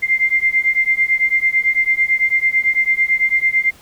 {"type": "beating tone pair", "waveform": "sine", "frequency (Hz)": [2093, 2102], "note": ["C7", "C7"], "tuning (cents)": [0, 7], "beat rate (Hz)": 9, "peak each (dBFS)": -16, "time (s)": [0.02, 3.71], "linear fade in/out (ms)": 20, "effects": ["pink hiss -46 dBFS RMS until 3.81 s"]}